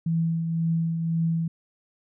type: tone with tremolo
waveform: sine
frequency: 164.8 Hz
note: E3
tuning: in tune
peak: -20 dBFS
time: 0.06-1.48 s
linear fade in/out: 5 ms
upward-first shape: triangle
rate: 1.9 Hz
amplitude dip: 45%
effects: none